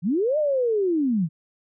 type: linear two-way sweep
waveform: sine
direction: up then down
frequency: 146.83 to 622.3 to 146.83 Hz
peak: -19 dBFS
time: 0.02-1.29 s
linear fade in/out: 50 ms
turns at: 0.38 s
effects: none